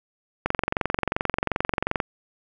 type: click train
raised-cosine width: 0.5 ms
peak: -7 dBFS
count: 36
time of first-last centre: 0.46-2.002 s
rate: 22.7 Hz
effects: none